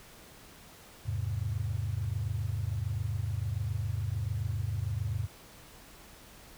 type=chord; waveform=sine; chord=E augmented; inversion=none; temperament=equal; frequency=82.41 / 103.83 / 130.81 Hz; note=E2 / G#2 / B#2; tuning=0 / 0 / 0 cents; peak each=-36 / -32 / -37 dBFS; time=1.05-5.27 s; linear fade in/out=20 ms; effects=pink hiss -53 dBFS RMS until 6.57 s